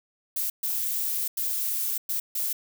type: noise bursts at uneven times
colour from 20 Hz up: violet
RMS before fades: -28 dBFS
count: 5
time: 0.36-0.5 / 0.63-1.28 / 1.37-1.98 / 2.09-2.2 / 2.35-2.53 s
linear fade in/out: 5 ms
effects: none